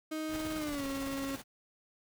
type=tone with pitch glide; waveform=35% pulse; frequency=312.5 to 273.6 Hz; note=D#4 to C#4; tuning=+8 to -23 cents; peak=-33 dBFS; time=0.11-1.36 s; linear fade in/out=10 ms; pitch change=-231 cents; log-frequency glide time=0.57-0.85 s
type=noise with tremolo; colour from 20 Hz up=pink; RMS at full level=-43 dBFS; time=0.28-1.44 s; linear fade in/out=50 ms; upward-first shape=square; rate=18 Hz; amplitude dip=45%
effects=none